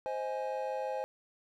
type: chord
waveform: triangle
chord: Ab major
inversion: first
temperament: equal with one note detuned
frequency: 523.3 / 629.5 / 830.6 Hz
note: C5 / Eb5 / Ab5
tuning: 0 / +20 / 0 cents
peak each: -34 / -38 / -36 dBFS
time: 0.06-1.04 s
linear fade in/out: 0 ms
effects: none